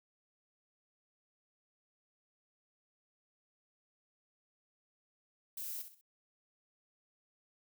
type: noise with echo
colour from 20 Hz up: violet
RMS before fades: -42 dBFS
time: 5.57-5.82 s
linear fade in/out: 5 ms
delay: 64 ms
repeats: 3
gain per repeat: -9 dB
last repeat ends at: 6.012 s
effects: none